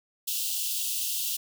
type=high-pass noise; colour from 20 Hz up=white; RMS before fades=-30 dBFS; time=0.27-1.37 s; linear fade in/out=10 ms; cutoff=2700 Hz; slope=96 dB/octave; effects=none